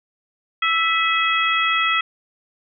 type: harmonic tone with a mistuned harmonic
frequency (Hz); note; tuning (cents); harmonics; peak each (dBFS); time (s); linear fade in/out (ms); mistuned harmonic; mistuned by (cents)
659.3; E5; 0; 2 / 3 / 4 / 5; -20 / -22 / -23 / -24; 0.62-2.01; 5; 4; -51
effects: none